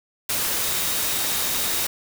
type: tone in noise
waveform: sine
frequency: 3743 Hz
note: A#7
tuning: 6 cents sharp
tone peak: -35 dBFS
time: 0.63-1.84 s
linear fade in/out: 5 ms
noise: white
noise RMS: -24 dBFS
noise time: 0.29-1.87 s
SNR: -14 dB
effects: none